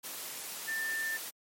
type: tone in noise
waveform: sine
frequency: 1784 Hz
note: A6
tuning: 23 cents sharp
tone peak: -32 dBFS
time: 0.67-1.18 s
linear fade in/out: 20 ms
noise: white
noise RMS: -41 dBFS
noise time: 0.03-1.31 s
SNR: +6 dB
effects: high-pass 200 Hz 12 dB/octave + MP3 64 kbps